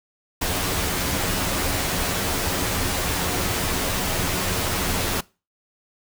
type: noise with comb filter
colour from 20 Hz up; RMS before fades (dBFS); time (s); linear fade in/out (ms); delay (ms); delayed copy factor
pink; -24; 0.41-5.21; 10; 11; +0.6
effects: noise-tail reverb RT60 0.3 s tail -22 dB re dry